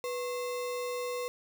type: tone with sample-and-hold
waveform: sine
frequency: 492.4 Hz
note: B4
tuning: 5 cents flat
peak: -32 dBFS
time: 0.04-1.28 s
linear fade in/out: 0 ms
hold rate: 1575 Hz
effects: none